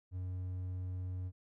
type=tone; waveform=triangle; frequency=91.6 Hz; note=F#2; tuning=17 cents flat; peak=-35 dBFS; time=0.11-1.32 s; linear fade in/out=50 ms; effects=none

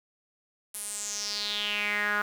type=tone with band-pass filter sweep; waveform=sawtooth; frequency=207.2 Hz; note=G#3; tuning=4 cents flat; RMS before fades=-31 dBFS; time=0.74-2.22 s; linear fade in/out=5 ms; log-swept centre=11000 to 1400 Hz; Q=5.1; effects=8-bit

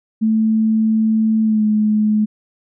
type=tone with pitch glide; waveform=sine; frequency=220 to 213.2 Hz; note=A3 to G#3; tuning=0 to +46 cents; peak=-12 dBFS; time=0.21-2.26 s; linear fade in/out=20 ms; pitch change=-54 cents; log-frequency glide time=1.43-1.64 s; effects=none

